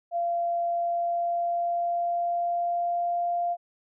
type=tone with pitch glide; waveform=sine; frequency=688 to 696 Hz; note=F5 to F5; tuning=-26 to -6 cents; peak=-24 dBFS; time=0.11-3.57 s; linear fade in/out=50 ms; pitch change=+20 cents; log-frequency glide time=0.62-3.25 s; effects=none